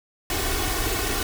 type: noise with comb filter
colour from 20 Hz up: pink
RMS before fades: -25 dBFS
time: 0.3-1.23 s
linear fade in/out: 2 ms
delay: 2.7 ms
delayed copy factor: +0.8
effects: none